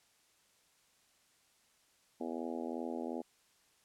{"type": "harmonic tone", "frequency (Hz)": 82.7, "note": "E2", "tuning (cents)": 6, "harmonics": [3, 4, 5, 6, 7, 8, 9, 10], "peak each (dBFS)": [-41, -43, -45, -47, -48, -49, -50, -51], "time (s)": [2.2, 3.22], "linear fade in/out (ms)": 10, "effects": ["white hiss -70 dBFS RMS until 3.84 s", "low-pass 10000 Hz 12 dB/octave"]}